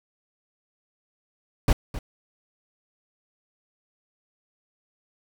brown noise with echo, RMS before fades -17 dBFS, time 1.68-1.73 s, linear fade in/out 2 ms, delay 260 ms, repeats 1, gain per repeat -14 dB, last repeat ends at 1.99 s, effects none

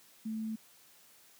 sine tone, 220 Hz, A3, in tune, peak -34 dBFS, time 0.25-0.56 s, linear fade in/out 10 ms, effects white hiss -61 dBFS RMS until 1.39 s + high-pass 100 Hz 12 dB/octave

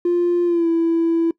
triangle tone with pitch glide, 349.2 to 332.1 Hz, F4 to E4, 0 to +13 cents, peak -11 dBFS, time 0.05-1.31 s, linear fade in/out 5 ms, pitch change -87 cents, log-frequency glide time 0.45-0.68 s, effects noise-tail reverb RT60 0.1 s tail -23 dB re dry + tanh soft clip ceiling -12 dBFS

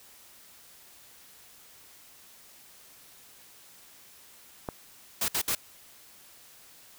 click, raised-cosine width 1 ms, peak -18 dBFS, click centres 4.688 s
white noise bursts, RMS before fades -28 dBFS, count 3, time 5.21-5.551 s, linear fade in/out 5 ms, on 73 ms, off 61 ms
effects white hiss -54 dBFS RMS until 6.98 s

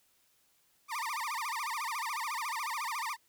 30% pulse tone with vibrato, 1046.5 Hz, C6, in tune, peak -31 dBFS, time 0.88-3.17 s, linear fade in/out 50 ms, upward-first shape sine, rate 14 Hz, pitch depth 280 cents each way, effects white hiss -70 dBFS RMS until 3.28 s

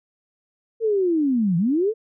sine linear two-way sweep, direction down then up, 461 to 161.3 to 461 Hz, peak -17 dBFS, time 0.8-1.94 s, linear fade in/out 50 ms, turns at 1.57 s, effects none

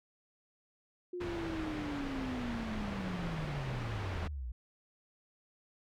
sine linear sweep, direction down, 360.2 to 55.6 Hz, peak -37 dBFS, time 1.13-4.52 s, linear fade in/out 5 ms
pink low-pass noise, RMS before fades -41 dBFS, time 1.2-4.28 s, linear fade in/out 10 ms, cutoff 2600 Hz, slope 12 dB/octave
effects none

